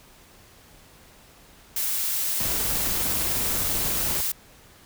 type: noise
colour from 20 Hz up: blue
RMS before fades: -26 dBFS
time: 1.76-4.32 s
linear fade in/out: 5 ms
type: noise with tremolo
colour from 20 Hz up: pink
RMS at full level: -31 dBFS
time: 2.4-4.21 s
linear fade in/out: 2 ms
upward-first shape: square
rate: 20 Hz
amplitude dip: 30%
effects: pink hiss -52 dBFS RMS until 4.85 s